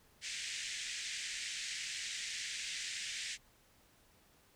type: band-pass noise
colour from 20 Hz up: pink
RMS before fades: -42 dBFS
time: 0.21-3.38 s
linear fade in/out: 50 ms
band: 1800 to 8300 Hz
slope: 48 dB/octave
effects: pink hiss -67 dBFS RMS until 4.55 s